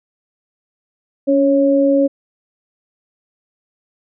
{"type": "tone pair together", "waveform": "sine", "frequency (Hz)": [280.6, 551], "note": ["C#4", "C#5"], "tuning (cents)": [21, -11], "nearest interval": "octave", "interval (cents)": 1168, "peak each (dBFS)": -13, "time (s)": [1.27, 2.08], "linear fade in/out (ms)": 20, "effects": []}